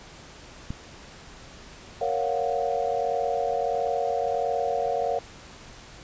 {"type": "click", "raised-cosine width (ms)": 5, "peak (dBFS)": -19, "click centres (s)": 0.705}
{"type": "chord", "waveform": "sine", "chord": "Gb major seventh", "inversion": "first", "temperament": "equal", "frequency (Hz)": [466.2, 554.4, 698.5, 740], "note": ["Bb4", "Db5", "F5", "Gb5"], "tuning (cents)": [0, 0, 0, 0], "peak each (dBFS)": [-29, -29, -28, -30], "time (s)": [2.01, 5.19], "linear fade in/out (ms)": 5}
{"effects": ["pink hiss -46 dBFS RMS until 6.03 s", "resampled to 16000 Hz"]}